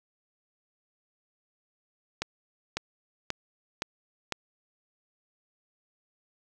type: accelerating click train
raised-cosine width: 0.2 ms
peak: -12 dBFS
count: 5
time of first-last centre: 2.22-4.323 s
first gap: 550 ms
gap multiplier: 0.97
effects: none